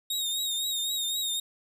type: tone with vibrato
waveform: sawtooth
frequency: 3729 Hz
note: A#7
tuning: in tune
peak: -25 dBFS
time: 0.1-1.4 s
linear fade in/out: 5 ms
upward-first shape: triangle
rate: 3.9 Hz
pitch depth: 64 cents each way
effects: none